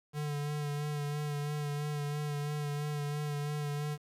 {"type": "tone with vibrato", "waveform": "square", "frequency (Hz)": 147.1, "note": "D3", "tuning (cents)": 3, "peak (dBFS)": -34, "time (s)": [0.13, 3.98], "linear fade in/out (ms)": 50, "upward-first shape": "sine", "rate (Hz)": 3, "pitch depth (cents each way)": 27, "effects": ["resampled to 32000 Hz", "10-bit"]}